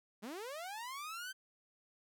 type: linear sweep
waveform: sawtooth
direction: up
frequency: 188.8 to 1568 Hz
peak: -39 dBFS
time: 0.22-1.33 s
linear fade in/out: 20 ms
effects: none